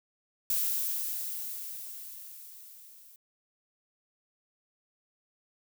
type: noise with level ramp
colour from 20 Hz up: violet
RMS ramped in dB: -28 to -55 dBFS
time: 0.5-3.16 s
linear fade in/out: 2 ms
effects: none